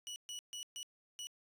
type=tone bursts at uneven times; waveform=25% pulse; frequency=2939 Hz; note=F#7; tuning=12 cents flat; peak=-39 dBFS; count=5; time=0.07-0.16 / 0.29-0.39 / 0.53-0.63 / 0.76-0.83 / 1.19-1.27 s; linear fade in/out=0 ms; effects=resampled to 32000 Hz + 13-bit